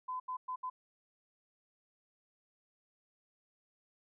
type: tone bursts at uneven times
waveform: sine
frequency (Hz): 1015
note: B5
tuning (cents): +47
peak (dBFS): -36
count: 4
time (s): 0.08-0.2 / 0.28-0.37 / 0.48-0.56 / 0.63-0.7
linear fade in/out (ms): 10
effects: none